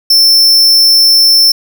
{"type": "tone", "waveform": "45% pulse", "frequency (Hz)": 5350, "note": "E8", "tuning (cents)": 25, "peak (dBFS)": -4, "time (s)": [0.1, 1.52], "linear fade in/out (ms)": 5, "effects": []}